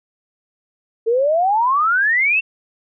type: exponential sweep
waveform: sine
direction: up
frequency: 440 to 2736 Hz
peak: -13 dBFS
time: 1.06-2.41 s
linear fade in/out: 20 ms
effects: none